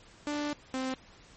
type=tone pair in turn; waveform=sawtooth; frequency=294.2 / 260.7 Hz; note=D4 / C4; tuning=+3 / -6 cents; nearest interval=major second; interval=209 cents; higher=first; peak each=-27 dBFS; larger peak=neither; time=0.27-0.53 / 0.74-0.94 s; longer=first; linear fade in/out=0 ms; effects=pink hiss -56 dBFS RMS until 1.36 s + MP3 32 kbps

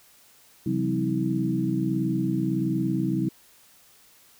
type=tone cluster; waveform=sine; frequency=134.5 / 171.2 / 192.6 / 260.9 / 320.7 Hz; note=C3 / F3 / G3 / C4 / E4; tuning=+48 / -34 / -30 / -5 / -48 cents; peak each=-29 / -32 / -28 / -31 / -27 dBFS; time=0.66-3.29 s; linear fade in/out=5 ms; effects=white hiss -56 dBFS RMS until 4.39 s

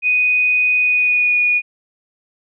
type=tone with pitch glide; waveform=sine; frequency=2489 to 2455 Hz; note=D#7 to D#7; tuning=0 to -24 cents; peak=-12 dBFS; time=0.02-1.62 s; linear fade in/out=50 ms; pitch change=-24 cents; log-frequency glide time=0.78-1.39 s; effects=none

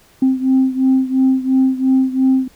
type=beating tone pair; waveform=sine; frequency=261.6 / 264.5 Hz; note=C4 / C4; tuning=0 / +19 cents; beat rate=2.9 Hz; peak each=-12 / -15 dBFS; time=0.22-2.48 s; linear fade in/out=5 ms; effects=tanh soft clip ceiling -6 dBFS + pink hiss -50 dBFS RMS until 2.55 s

